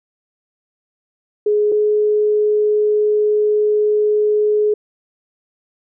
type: tone pair in turn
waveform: sine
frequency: 418.9 / 421.8 Hz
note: G#4 / G#4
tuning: +15 / +27 cents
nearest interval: unison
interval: 12 cents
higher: second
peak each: -12 dBFS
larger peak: neither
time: 1.46-1.72 / 1.72-4.74 s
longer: second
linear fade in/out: 5 ms
effects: none